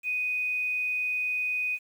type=tone with quantisation; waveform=sine; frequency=2492 Hz; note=D#7; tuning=2 cents sharp; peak=-26 dBFS; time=0.03-1.79 s; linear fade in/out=50 ms; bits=9; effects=none